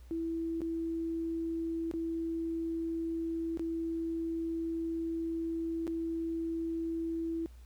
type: tone with dropouts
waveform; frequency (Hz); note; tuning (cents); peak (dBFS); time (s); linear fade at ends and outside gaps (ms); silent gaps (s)
sine; 329.6; E4; 0; -32; 0.11-7.46; 0; 0.606-0.617 / 1.913-1.938 / 3.573-3.595 / 5.869-5.877
effects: added 60 Hz sine -49 dBFS peak until 7.65 s + pink hiss -66 dBFS RMS until 7.65 s